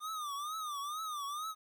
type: tone with vibrato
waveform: square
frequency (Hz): 1205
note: D6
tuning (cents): +44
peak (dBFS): -38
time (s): 0-1.55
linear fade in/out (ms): 50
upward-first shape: triangle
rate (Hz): 2.2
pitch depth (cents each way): 150
effects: 12-bit